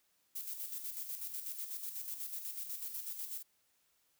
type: noise with tremolo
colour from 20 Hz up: violet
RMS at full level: -41 dBFS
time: 0.35-3.43 s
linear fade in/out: 10 ms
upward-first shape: square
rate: 8.1 Hz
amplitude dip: 50%
effects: white hiss -75 dBFS RMS until 4.19 s